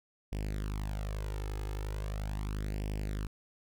sawtooth tone with flanger, 51.4 Hz, G#1, 17 cents flat, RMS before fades -36 dBFS, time 0.32-3.27 s, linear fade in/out 5 ms, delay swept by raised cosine 0.37 to 2.37 ms, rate 0.39 Hz, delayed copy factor +0.75, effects none

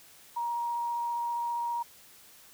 sine tone with vibrato, 945 Hz, A#5, 23 cents sharp, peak -29 dBFS, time 0.36-1.83 s, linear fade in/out 10 ms, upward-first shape triangle, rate 15 Hz, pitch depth 9 cents each way, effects white hiss -55 dBFS RMS until 2.53 s

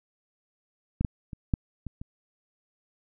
clicks, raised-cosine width 5 ms, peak -14 / -13 / -25 / -11 / -23 / -26 dBFS, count 6, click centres 1.01 / 1.048 / 1.332 / 1.538 / 1.867 / 2.015 s, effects none

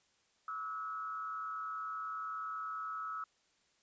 sine tone with frequency modulation, 1295 Hz, E6, 31 cents flat, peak -38 dBFS, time 0.48-3.24 s, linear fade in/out 2 ms, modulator 151 Hz, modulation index 0.54, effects white hiss -73 dBFS RMS until 3.82 s + resampled to 16000 Hz

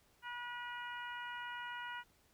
harmonic tone, 483.7 Hz, B4, 36 cents flat, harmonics 2 / 3 / 4 / 5 / 6, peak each -46 / -46 / -50 / -56 / -52 dBFS, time 0.22-2.04 s, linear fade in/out 50 ms, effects pink hiss -71 dBFS RMS until 2.33 s

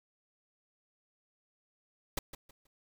pink noise with echo, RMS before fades -33 dBFS, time 2.17-2.19 s, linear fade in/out 5 ms, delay 160 ms, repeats 3, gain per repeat -12 dB, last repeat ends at 2.67 s, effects none

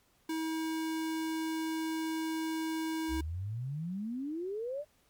square tone, 320.3 Hz, E4, 50 cents flat, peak -33 dBFS, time 0.29-3.21 s, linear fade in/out 5 ms
sine exponential sweep, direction up, 61.74 to 615 Hz, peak -34 dBFS, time 3.08-4.85 s, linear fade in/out 50 ms
effects pink hiss -69 dBFS RMS until 5.09 s + MP3 96 kbps

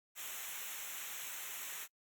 white noise with comb filter, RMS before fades -44 dBFS, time 0.15-1.88 s, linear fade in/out 50 ms, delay 0.21 ms, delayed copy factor -0.8, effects noise-tail reverb RT60 0.1 s tail -25 dB re dry + Opus 48 kbps

